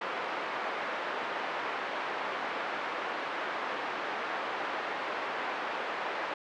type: band-pass noise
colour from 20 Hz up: white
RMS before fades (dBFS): -35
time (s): 0.01-6.34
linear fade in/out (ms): 5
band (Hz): 430 to 1500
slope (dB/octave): 12
effects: low-pass 4000 Hz 12 dB/octave